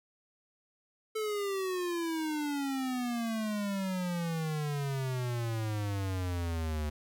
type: exponential sweep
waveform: square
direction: down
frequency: 440 to 74.2 Hz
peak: -32 dBFS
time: 1.15-6.9 s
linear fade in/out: 10 ms
effects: none

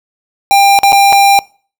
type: tone with dropouts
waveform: square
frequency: 796 Hz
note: G5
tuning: 26 cents sharp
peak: -5 dBFS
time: 0.51-1.39 s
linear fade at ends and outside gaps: 0 ms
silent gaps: 0.789-0.833 / 0.922-0.929 / 1.125-1.129 s
effects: noise-tail reverb RT60 0.4 s tail -23 dB re dry

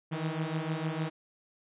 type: beating tone pair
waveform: sawtooth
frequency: 155.56 / 162.16 Hz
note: D#3 / E3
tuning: 0 / -28 cents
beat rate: 6.6 Hz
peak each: -30 dBFS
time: 0.11-1.1 s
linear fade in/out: 20 ms
effects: resampled to 8000 Hz

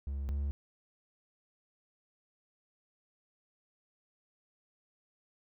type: tone pair in turn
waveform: triangle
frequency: 69.3 / 70.92 Hz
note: C#2 / C#2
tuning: 0 / +40 cents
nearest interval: unison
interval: 40 cents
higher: second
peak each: -32 / -29 dBFS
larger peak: second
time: 0.07-0.29 / 0.29-0.51 s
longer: neither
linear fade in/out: 0 ms
effects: none

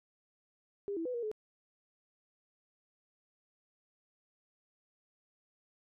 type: tone with pitch steps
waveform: sine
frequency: 402.6 / 329.7 / 499 / 473.6 / 428.7 Hz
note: G4 / E4 / B4 / A#4 / A4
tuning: +46 / 0 / +18 / +27 / -45 cents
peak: -34 dBFS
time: 0.88-1.315 s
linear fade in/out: 0 ms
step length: 87 ms
effects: none

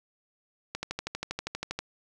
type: click train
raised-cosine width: 0.2 ms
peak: -15 dBFS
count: 14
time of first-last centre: 0.75-1.79 s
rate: 12.5 Hz
effects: none

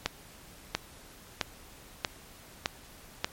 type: accelerating click train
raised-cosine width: 0.2 ms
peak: -9 dBFS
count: 6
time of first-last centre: 0.06-3.245 s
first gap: 690 ms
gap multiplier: 0.96
effects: pink hiss -52 dBFS RMS until 3.32 s + MP3 64 kbps

